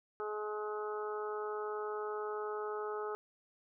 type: harmonic tone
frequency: 211.5 Hz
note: G#3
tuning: 32 cents sharp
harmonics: 2 / 3 / 4 / 5 / 6 / 7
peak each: -38 / -52 / -45 / -51 / -43 / -52 dBFS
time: 0.2-3.15 s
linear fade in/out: 0 ms
effects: none